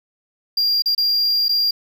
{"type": "tone with dropouts", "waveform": "triangle", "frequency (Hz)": 4781, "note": "D8", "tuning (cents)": 30, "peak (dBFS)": -14, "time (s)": [0.57, 1.71], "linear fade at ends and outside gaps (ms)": 5, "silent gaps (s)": [[0.822, 0.858], [0.95, 0.978], [1.484, 1.491]], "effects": ["8-bit"]}